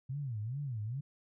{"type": "tone with vibrato", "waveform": "sine", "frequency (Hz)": 123.47, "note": "B2", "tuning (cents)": 0, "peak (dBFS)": -35, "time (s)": [0.09, 1.01], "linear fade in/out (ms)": 10, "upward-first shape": "sine", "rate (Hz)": 2.4, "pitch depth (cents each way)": 290, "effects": []}